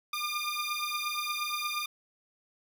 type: beating tone pair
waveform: 15% pulse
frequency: 1200 / 1208.5 Hz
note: D6 / D6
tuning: +37 / +49 cents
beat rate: 8.5 Hz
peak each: -28 dBFS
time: 0.13-1.86 s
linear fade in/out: 5 ms
effects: none